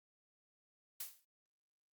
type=noise with exponential decay; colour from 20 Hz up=blue; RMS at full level=-40 dBFS; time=1-1.25 s; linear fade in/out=5 ms; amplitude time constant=53 ms; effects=Opus 48 kbps